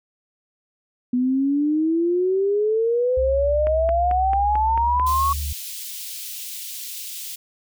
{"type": "exponential sweep", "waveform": "sine", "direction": "up", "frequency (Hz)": [245.1, 1123], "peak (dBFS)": -17, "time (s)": [1.13, 5.33], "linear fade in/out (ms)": 5}
{"type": "tone with pitch glide", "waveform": "sine", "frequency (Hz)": [65, 72.96], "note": ["C2", "D2"], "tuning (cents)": [-11, -11], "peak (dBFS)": -24, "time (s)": [3.17, 5.53], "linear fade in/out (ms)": 5, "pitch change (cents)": 200, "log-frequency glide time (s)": [4.57, 5.28]}
{"type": "click train", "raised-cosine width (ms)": 0.5, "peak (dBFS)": -17, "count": 7, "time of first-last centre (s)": [3.67, 4.997], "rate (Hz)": 4.52}
{"type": "high-pass noise", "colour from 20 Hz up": "white", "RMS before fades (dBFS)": -33, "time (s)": [5.06, 7.36], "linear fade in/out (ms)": 10, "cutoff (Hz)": 2700, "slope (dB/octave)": 24}
{"effects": []}